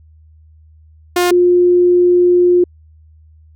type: tone pair in turn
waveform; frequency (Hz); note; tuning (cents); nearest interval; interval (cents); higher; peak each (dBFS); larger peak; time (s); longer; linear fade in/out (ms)
sawtooth / sine; 355.1 / 355.1; F4 / F4; +29 / +29; unison; 0; neither; -7; neither; 1.16-1.31 / 1.31-2.64; second; 5
effects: added 78 Hz sine -42 dBFS peak until 3.55 s